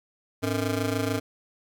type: ring-modulated tone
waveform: 20% pulse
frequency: 185 Hz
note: F#3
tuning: in tune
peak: -17 dBFS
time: 0.42-1.2 s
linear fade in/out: 20 ms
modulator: 79.1 Hz
effects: none